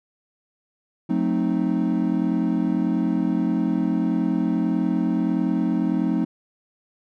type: chord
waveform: triangle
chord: F# diminished seventh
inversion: none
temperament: equal with one note detuned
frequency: 180.25 / 220 / 261.6 / 311.1 Hz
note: F#3 / A3 / C4 / Eb4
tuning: -45 / 0 / 0 / 0 cents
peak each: -23 dBFS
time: 1.09-6.25 s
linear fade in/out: 10 ms
effects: none